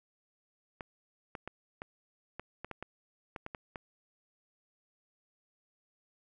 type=clicks; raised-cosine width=0.5 ms; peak=-25 dBFS; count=12; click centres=0.808 / 1.352 / 1.476 / 1.819 / 2.396 / 2.646 / 2.713 / 2.826 / 3.362 / 3.464 / 3.548 / 3.758 s; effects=none

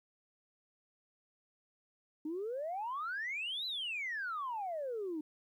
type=exponential two-way sweep; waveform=sine; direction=up then down; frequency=296.1 to 4079 to 296.1 Hz; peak=-35 dBFS; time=2.25-5.21 s; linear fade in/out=5 ms; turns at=3.66 s; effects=tanh soft clip ceiling -32 dBFS + 12-bit

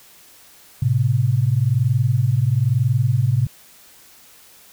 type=tone pair together; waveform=sine; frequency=109.77 / 130.81 Hz; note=A2 / C3; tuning=-4 / 0 cents; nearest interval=minor third; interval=304 cents; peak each=-18 / -17 dBFS; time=0.82-3.47 s; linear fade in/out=5 ms; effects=white hiss -48 dBFS RMS until 4.72 s

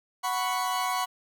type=chord; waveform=40% pulse; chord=F# suspended fourth; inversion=none; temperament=equal; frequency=740 / 987.8 / 1108.7 Hz; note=F#5 / B5 / C#6; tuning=0 / 0 / 0 cents; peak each=-30 dBFS; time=0.23-1.06 s; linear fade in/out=20 ms; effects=none

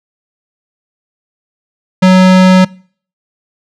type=tone; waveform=square; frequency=185.7 Hz; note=F#3; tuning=7 cents sharp; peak=-3 dBFS; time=2.02-2.65 s; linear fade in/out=10 ms; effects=noise-tail reverb RT60 0.5 s tail -24 dB re dry + low-pass 5000 Hz 12 dB/octave

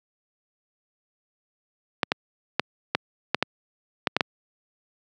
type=clicks; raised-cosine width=0.3 ms; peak=-3 dBFS; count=9; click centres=2.032 / 2.119 / 2.596 / 2.95 / 3.346 / 3.426 / 4.072 / 4.166 / 4.208 s; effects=high-pass 150 Hz 12 dB/octave

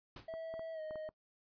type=noise with exponential decay; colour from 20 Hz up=pink; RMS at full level=-46 dBFS; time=0.16-0.34 s; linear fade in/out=5 ms; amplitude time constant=37 ms
type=tone with pitch glide; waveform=triangle; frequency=651 to 623 Hz; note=E5 to D#5; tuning=-22 to +2 cents; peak=-39 dBFS; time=0.28-1.09 s; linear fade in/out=5 ms; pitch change=-76 cents; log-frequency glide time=0.73-0.81 s
type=clicks; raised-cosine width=1 ms; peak=-36 dBFS; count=6; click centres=0.339 / 0.54 / 0.594 / 0.909 / 0.957 / 1.09 s
effects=noise-tail reverb RT60 0.1 s tail -21 dB re dry + resampled to 11025 Hz

